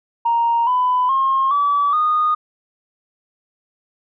sine tone with pitch steps, 933 / 1000 / 1071.7 / 1148.7 / 1231.1 Hz, A#5 / B5 / C6 / D6 / D#6, +1 / +21 / +41 / -39 / -19 cents, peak -13 dBFS, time 0.25-2.35 s, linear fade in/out 10 ms, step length 420 ms, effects tanh soft clip ceiling -9 dBFS

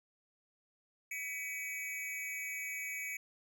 square tone with amplitude modulation, 2265 Hz, C#7, 37 cents sharp, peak -35 dBFS, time 1.11-3.17 s, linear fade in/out 5 ms, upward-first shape sine, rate 280 Hz, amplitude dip 90%, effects none

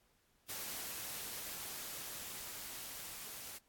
white noise with level ramp, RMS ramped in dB -43 to -48 dBFS, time 0.48-3.59 s, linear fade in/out 20 ms, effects pink hiss -74 dBFS RMS until 3.68 s + AAC 64 kbps

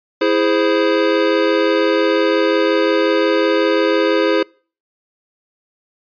square chord, E augmented, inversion none, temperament equal with one note detuned, 329.6 / 415.3 / 520.5 Hz, E4 / G#4 / B#4, 0 / 0 / -9 cents, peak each -18 dBFS, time 0.21-4.43 s, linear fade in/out 5 ms, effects noise-tail reverb RT60 0.4 s tail -26 dB re dry + resampled to 11025 Hz

